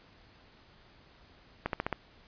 accelerating click train, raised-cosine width 0.5 ms, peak -15 dBFS, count 5, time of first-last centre 1.66-1.927 s, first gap 72 ms, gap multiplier 0.95, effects pink hiss -59 dBFS RMS until 2.27 s + resampled to 11025 Hz

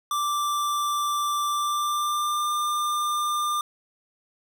square tone with pitch glide, 1174.7 to 1198 Hz, D6 to D6, 0 to +34 cents, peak -24 dBFS, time 0.11-3.61 s, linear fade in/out 2 ms, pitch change +34 cents, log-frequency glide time 1.48-2.5 s, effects none

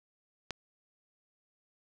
click, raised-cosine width 0.2 ms, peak -18 dBFS, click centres 0.507 s, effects none

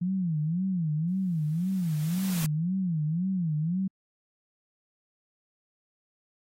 sine tone with vibrato, 170 Hz, F3, 46 cents flat, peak -25 dBFS, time 0.01-3.88 s, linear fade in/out 10 ms, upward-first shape sine, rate 1.9 Hz, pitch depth 210 cents each way
white noise with exponential growth, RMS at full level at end -34 dBFS, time 1.08-2.46 s, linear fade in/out 0 ms, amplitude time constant 300 ms
effects AAC 48 kbps

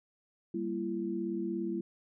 sine chord, E diminished, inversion first, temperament equal with one note detuned, 196 / 233.1 / 337.1 Hz, G3 / Bb3 / E4, 0 / 0 / +39 cents, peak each -37 / -39 / -34 dBFS, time 0.54-1.81 s, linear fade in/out 5 ms, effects none

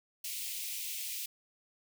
white high-pass noise, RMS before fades -39 dBFS, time 0.24-1.26 s, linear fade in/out 5 ms, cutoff 2200 Hz, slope 48 dB/octave, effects none

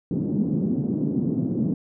white band-pass noise, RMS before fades -24 dBFS, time 0.11-1.74 s, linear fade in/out 2 ms, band 150 to 270 Hz, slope 24 dB/octave, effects none

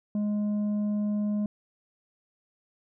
sine tone with tanh clipping, 208.2 Hz, G#3, 5 cents sharp, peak -26 dBFS, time 0.15-1.46 s, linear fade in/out 2 ms, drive 5 dB, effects none

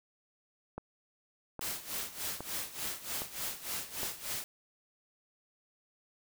click train, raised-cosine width 1 ms, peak -25 dBFS, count 5, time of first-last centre 0.78-4.032 s, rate 1.23 Hz
white noise with tremolo, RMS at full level -36 dBFS, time 1.61-4.44 s, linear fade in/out 0 ms, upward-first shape sine, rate 3.4 Hz, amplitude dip 80%
effects none

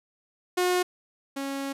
sawtooth tone pair in turn, 360.9 / 275 Hz, F#4 / C#4, -43 / -14 cents, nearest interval perfect fourth, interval 471 cents, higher first, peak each -18 / -26 dBFS, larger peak first, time 0.57-0.83 / 1.36-1.73 s, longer second, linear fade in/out 10 ms, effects resampled to 32000 Hz

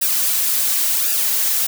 blue noise with flanger, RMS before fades -18 dBFS, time 0.01-1.67 s, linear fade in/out 10 ms, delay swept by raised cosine 0.92 to 5.92 ms, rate 0.92 Hz, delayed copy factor -0.7, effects none

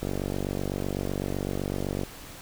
click train, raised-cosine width 2 ms, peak -16 dBFS, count 97, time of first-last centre 0.03-2.034 s, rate 47.9 Hz, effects pink hiss -44 dBFS RMS until 2.41 s

